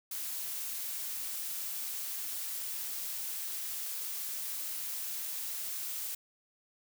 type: noise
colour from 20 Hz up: blue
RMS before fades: -38 dBFS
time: 0.11-6.15 s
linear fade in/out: 5 ms
effects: none